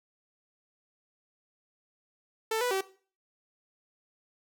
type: tone with pitch steps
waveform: sawtooth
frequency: 443.8 / 492.7 / 384.3 Hz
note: A4 / B4 / G4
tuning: +15 / -4 / -34 cents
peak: -23 dBFS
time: 2.51-2.81 s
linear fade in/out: 5 ms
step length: 100 ms
effects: noise-tail reverb RT60 0.4 s tail -17 dB re dry